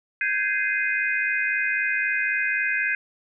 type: chord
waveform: sine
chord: Ab major seventh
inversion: third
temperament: just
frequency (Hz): 1557.4 / 1661.2 / 2077 / 2492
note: G6 / Ab6 / C7 / Eb7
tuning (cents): -12 / 0 / -13 / +2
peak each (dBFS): -27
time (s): 0.21-2.95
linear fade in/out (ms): 2
effects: none